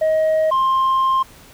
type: tone pair in turn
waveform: sine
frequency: 630 / 1056.6 Hz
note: D#5 / C6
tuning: +21 / +17 cents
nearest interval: major sixth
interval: 896 cents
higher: second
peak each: -11 dBFS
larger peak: neither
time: 0.01-0.51 / 0.51-1.23 s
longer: second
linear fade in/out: 10 ms
effects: tanh soft clip ceiling -13 dBFS + pink hiss -45 dBFS RMS until 1.53 s